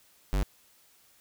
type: tone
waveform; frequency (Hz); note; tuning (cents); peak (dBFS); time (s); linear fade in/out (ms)
square; 48.53; G1; -17; -25; 0.33-0.43; 0
effects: white hiss -62 dBFS RMS until 1.2 s